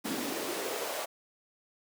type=noise with high-pass filter sweep; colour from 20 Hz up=pink; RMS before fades=-35 dBFS; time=0.04-1.06 s; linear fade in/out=20 ms; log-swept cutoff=240 to 620 Hz; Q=2.9; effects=none